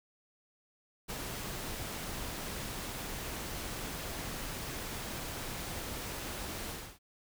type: noise with ADSR envelope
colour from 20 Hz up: pink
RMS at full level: -38 dBFS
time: 1.08-6.99 s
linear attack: 23 ms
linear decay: 13 ms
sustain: -2 dB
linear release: 290 ms
effects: none